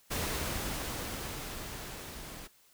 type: noise with level ramp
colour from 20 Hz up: pink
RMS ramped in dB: -33 to -46 dBFS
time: 0.1-2.48 s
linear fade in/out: 20 ms
effects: white hiss -64 dBFS RMS until 2.73 s